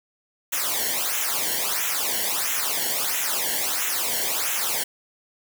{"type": "noise with flanger", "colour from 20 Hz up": "white", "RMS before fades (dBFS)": -25, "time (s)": [0.52, 4.84], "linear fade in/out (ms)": 10, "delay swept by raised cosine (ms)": [0.21, 0.82], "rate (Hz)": 1.5, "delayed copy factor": -0.85, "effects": []}